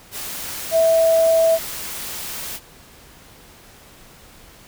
sine tone in noise, 655 Hz, E5, 11 cents flat, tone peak -12 dBFS, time 0.71-1.59 s, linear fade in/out 50 ms, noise white, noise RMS -30 dBFS, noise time 0.11-2.6 s, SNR +15 dB, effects pink hiss -46 dBFS RMS until 4.67 s

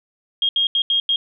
sine tone bursts at uneven times, 3246 Hz, G#7, 40 cents flat, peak -15 dBFS, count 5, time 0.42-0.49 / 0.56-0.67 / 0.75-0.82 / 0.9-1 / 1.09-1.16 s, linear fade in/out 2 ms, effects none

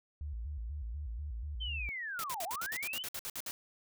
sine tone with vibrato, 64.6 Hz, C2, 21 cents flat, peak -37 dBFS, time 0.21-1.89 s, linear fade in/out 0 ms, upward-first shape square, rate 4.1 Hz, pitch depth 230 cents each way
sine linear two-way sweep, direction down then up, 3143 to 635 to 3143 Hz, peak -37 dBFS, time 1.6-3.04 s, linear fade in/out 20 ms, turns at 2.44 s
white noise bursts, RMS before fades -40 dBFS, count 13, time 2.19-3.51 s, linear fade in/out 0 ms, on 48 ms, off 58 ms
effects none

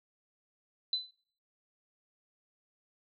sine tone with exponential decay, 4013 Hz, B7, 27 cents sharp, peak -25 dBFS, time 0.93-1.11 s, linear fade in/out 2 ms, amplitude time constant 39 ms, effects noise-tail reverb RT60 0.5 s tail -20 dB re dry

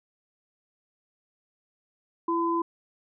sine tone pair together, 336 / 1014 Hz, E4 / B5, +33 / +45 cents, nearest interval octave + perfect fifth, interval 1912 cents, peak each -26 dBFS, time 2.28-2.62 s, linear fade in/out 5 ms, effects none

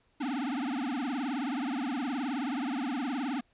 square tone with vibrato, 266.5 Hz, C4, 32 cents sharp, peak -31 dBFS, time 0.2-3.41 s, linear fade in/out 10 ms, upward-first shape triangle, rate 19 Hz, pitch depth 270 cents each way, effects pink hiss -70 dBFS RMS until 3.53 s + resampled to 8000 Hz

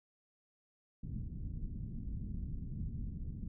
pink low-pass noise, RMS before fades -41 dBFS, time 1.03-3.48 s, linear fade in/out 5 ms, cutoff 210 Hz, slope 24 dB/octave, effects none

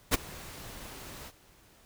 pink noise with ADSR envelope, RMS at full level -22 dBFS, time 0.11-1.32 s, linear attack 29 ms, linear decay 21 ms, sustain -23 dB, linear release 45 ms, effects pink hiss -60 dBFS RMS until 1.85 s

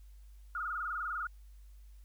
sine tone with vibrato, 1332 Hz, E6, 18 cents sharp, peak -34 dBFS, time 0.55-1.27 s, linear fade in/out 2 ms, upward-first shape sine, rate 20 Hz, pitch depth 150 cents each way, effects added 50 Hz sine -51 dBFS peak until 2.04 s + white hiss -72 dBFS RMS until 2.04 s

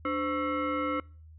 sine tone with frequency modulation, 516 Hz, C5, 24 cents flat, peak -27 dBFS, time 0.05-1 s, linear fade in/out 2 ms, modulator 810 Hz, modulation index 1.6, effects noise-tail reverb RT60 0.4 s tail -25 dB re dry + added 79 Hz sine -48 dBFS peak until 1.38 s

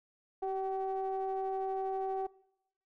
triangle ring-modulated tone, 189.6 Hz, F#3, 43 cents sharp, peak -27 dBFS, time 0.42-2.27 s, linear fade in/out 10 ms, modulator 575 Hz, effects noise-tail reverb RT60 0.8 s tail -21 dB re dry

